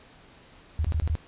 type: tone bursts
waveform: sine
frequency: 77.6 Hz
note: D#2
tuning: 4 cents flat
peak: -22 dBFS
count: 5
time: 0.79-1.153 s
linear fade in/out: 0 ms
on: 55 ms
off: 22 ms
effects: pink hiss -53 dBFS RMS until 1.27 s + resampled to 8000 Hz